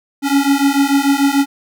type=beating tone pair; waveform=square; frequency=275.6 / 282.4 Hz; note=C#4 / C#4; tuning=-10 / +32 cents; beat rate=6.8 Hz; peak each=-15 dBFS; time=0.22-1.46 s; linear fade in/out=50 ms; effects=none